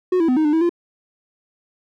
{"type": "tone with pitch steps", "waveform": "triangle", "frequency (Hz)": [365.7, 329.5, 253.1, 312.3, 298.4, 323.2, 345], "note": ["F#4", "E4", "B3", "D#4", "D4", "E4", "F4"], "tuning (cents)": [-20, -1, 43, 7, 28, -34, -21], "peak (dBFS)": -12, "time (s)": [0.12, 0.694], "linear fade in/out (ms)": 5, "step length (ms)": 82, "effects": []}